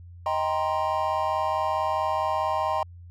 triangle chord, C minor seventh, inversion first, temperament just, 627.9 / 784.9 / 941.9 / 1046.5 Hz, Eb5 / G5 / Bb5 / C6, +16 / +2 / +18 / 0 cents, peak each -27 dBFS, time 0.26-2.83 s, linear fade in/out 2 ms, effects added 87 Hz sine -42 dBFS peak until 3.1 s

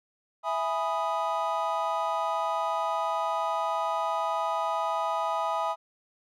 triangle chord, E major seventh, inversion none, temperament equal, 659.3 / 830.6 / 987.8 / 1244.5 Hz, E5 / G#5 / B5 / D#6, 0 / 0 / 0 / 0 cents, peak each -30 dBFS, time 0.43-5.76 s, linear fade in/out 50 ms, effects none

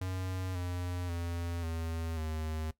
square tone with pitch steps, 92.9 / 89.12 / 85.49 / 82 / 78.66 Hz, F#2 / F2 / F2 / E2 / D#2, +7 / +36 / -36 / -9 / +19 cents, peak -35 dBFS, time 0.01-2.71 s, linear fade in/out 5 ms, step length 540 ms, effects noise-tail reverb RT60 0.1 s tail -17 dB re dry

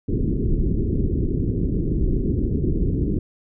pink low-pass noise, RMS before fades -21 dBFS, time 0.08-3.19 s, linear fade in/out 5 ms, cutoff 400 Hz, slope 48 dB/octave, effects none

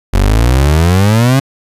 30% pulse exponential sweep, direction up, 44.67 to 138.59 Hz, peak -4 dBFS, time 0.13-1.4 s, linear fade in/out 10 ms, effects resampled to 32000 Hz

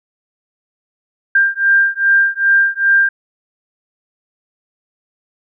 sine beating tone pair, 1590 / 1592.5 Hz, G6 / G6, +24 / +27 cents, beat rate 2.5 Hz, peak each -13 / -13 dBFS, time 1.35-3.09 s, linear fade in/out 5 ms, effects none

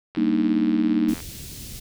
click train, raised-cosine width 0.3 ms, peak -22 dBFS, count 90, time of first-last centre 0.15-1.203 s, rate 84.5 Hz
sine chord, Eb major seventh, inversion first, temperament equal, 196 / 233.1 / 293.7 / 311.1 Hz, G3 / Bb3 / D4 / Eb4, 0 / 0 / 0 / 0 cents, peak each -27 / -22 / -27 / -21 dBFS, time 0.17-1.14 s, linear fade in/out 5 ms
pink band-stop noise, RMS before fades -37 dBFS, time 1.08-1.8 s, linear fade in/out 10 ms, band 240 to 3800 Hz, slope 12 dB/octave
effects none

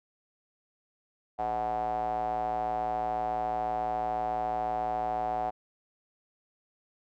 square tone with band-pass filter, 57 Hz, A#1, 38 cents flat, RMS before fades -31 dBFS, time 1.38-5.51 s, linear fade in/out 20 ms, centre 750 Hz, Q 8.6, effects none

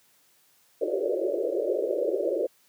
white band-pass noise, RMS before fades -27 dBFS, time 0.81-2.47 s, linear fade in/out 10 ms, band 330 to 600 Hz, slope 96 dB/octave, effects white hiss -63 dBFS RMS until 2.68 s + high-pass 100 Hz 12 dB/octave

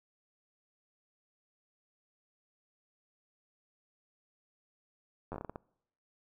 slowing click train, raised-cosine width 1 ms, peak -26 dBFS, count 9, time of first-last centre 5.32-5.559 s, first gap 10 ms, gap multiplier 1.3, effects noise-tail reverb RT60 0.8 s tail -25 dB re dry

